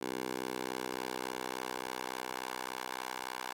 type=tone with high-pass filter sweep; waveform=10% pulse; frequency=63.5 Hz; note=B1; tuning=49 cents sharp; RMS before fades=-40 dBFS; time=0.01-3.53 s; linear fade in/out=10 ms; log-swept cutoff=370 to 810 Hz; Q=1.2; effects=AAC 48 kbps